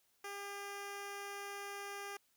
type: tone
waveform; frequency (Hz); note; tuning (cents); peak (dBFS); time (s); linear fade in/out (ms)
10% pulse; 401.8; G4; +43; -35; 0.24-2.17; 5
effects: white hiss -75 dBFS RMS until 2.36 s